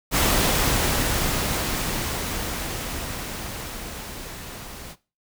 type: noise with level ramp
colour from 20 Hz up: pink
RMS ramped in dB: -19 to -39 dBFS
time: 0.11-4.96 s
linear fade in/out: 50 ms
effects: noise-tail reverb RT60 0.3 s tail -18 dB re dry